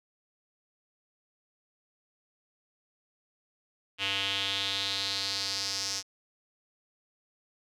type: tone with band-pass filter sweep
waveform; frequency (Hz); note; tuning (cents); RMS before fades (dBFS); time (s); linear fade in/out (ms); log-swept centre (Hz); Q
square; 98; G2; 0; -32; 3.98-6.03; 50; 2900 to 5600; 4.1
effects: none